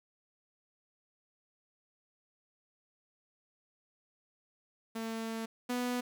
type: tone pair in turn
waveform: sawtooth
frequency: 225.1 / 246.6 Hz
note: A3 / B3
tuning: +40 / -2 cents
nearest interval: major second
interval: 158 cents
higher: second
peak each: -32 / -28 dBFS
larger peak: second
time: 4.95-5.46 / 5.69-6.01 s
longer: first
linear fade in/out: 10 ms
effects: 11-bit